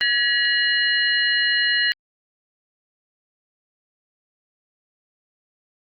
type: tone cluster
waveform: sine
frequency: 1684 / 1925 / 2900 / 4158 Hz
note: G#6 / B6 / F#7 / C8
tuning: +24 / -45 / -35 / -12 cents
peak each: -23 / -21 / -23 / -24 dBFS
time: 0.01-1.92 s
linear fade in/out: 0 ms
effects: Opus 24 kbps